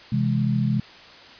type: chord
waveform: sine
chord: C augmented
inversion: none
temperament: equal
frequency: 130.81 / 164.81 / 207.7 Hz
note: C3 / E3 / G#3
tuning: 0 / 0 / 0 cents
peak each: -22 / -27 / -23 dBFS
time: 0.12-0.8 s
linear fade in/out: 5 ms
effects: white hiss -45 dBFS RMS until 1.39 s + resampled to 11025 Hz